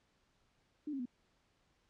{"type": "tone with pitch steps", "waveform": "sine", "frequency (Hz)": [299.3, 271.3, 245.9], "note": ["D4", "C#4", "B3"], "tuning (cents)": [33, -37, -7], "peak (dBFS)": -37, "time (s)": [0.87, 1.056], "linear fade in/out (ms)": 5, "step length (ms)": 62, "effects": ["pink hiss -75 dBFS RMS until 1.89 s", "low-pass 6000 Hz 12 dB/octave"]}